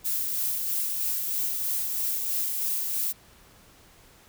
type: noise with tremolo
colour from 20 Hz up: violet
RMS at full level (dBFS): -27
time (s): 0.04-3.13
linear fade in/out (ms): 20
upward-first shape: sine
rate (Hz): 3.1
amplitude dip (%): 30
effects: pink hiss -55 dBFS RMS until 4.28 s